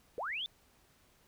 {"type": "linear sweep", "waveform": "sine", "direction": "up", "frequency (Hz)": [406.8, 3627], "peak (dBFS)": -35, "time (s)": [0.18, 0.46], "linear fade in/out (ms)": 0, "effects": ["pink hiss -67 dBFS RMS until 1.27 s"]}